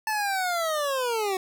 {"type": "linear sweep", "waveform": "25% pulse", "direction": "down", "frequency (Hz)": [880, 368.5], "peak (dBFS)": -21, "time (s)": [0.07, 1.37], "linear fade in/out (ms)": 2, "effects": []}